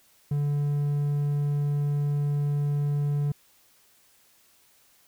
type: tone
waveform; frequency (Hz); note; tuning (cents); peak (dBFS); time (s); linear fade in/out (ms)
triangle; 144.9; D3; -23; -21; 0.31-3.32; 5
effects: white hiss -61 dBFS RMS until 5.07 s